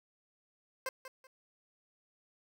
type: tone with echo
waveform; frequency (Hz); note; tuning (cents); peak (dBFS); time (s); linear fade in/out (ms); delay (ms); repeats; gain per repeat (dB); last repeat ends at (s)
15% pulse; 523.3; C5; 0; -28; 0.86-0.89; 2; 190; 2; -11; 1.27
effects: none